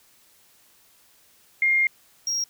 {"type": "tone pair in turn", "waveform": ["sine", "triangle"], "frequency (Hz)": [2122, 5611], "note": ["C7", "F8"], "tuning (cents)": [24, 7], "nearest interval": "octave + perfect fourth", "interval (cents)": 1683, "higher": "second", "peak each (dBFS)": [-17, -22], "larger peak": "first", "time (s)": [[1.62, 1.87], [2.27, 2.44]], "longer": "first", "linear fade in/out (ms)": 2, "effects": ["white hiss -58 dBFS RMS until 2.49 s"]}